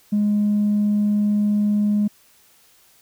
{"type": "tone with tanh clipping", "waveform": "triangle", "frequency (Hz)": 207.7, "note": "G#3", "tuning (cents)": 0, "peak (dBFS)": -16, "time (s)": [0.12, 2.08], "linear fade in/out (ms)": 10, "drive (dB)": 5, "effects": ["white hiss -55 dBFS RMS until 3.01 s"]}